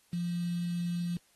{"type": "tone with quantisation", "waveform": "sine", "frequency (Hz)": 173.6, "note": "F3", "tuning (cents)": -10, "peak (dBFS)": -30, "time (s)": [0.13, 1.17], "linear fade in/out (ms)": 2, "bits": 8, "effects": ["white hiss -67 dBFS RMS until 1.35 s", "AAC 32 kbps"]}